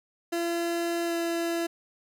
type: tone with pitch glide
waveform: 30% pulse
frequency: 340 to 337.1 Hz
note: F4 to E4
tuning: -46 to +39 cents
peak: -24 dBFS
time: 0.32-1.67 s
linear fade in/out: 10 ms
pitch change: -15 cents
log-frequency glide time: 1.06-1.13 s
effects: none